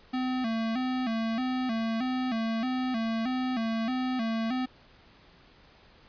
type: tone with vibrato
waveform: square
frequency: 240 Hz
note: B3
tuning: 49 cents flat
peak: -28 dBFS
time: 0.13-4.66 s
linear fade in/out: 10 ms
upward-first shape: square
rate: 1.6 Hz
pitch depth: 110 cents each way
effects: pink hiss -57 dBFS RMS until 6.08 s + resampled to 11025 Hz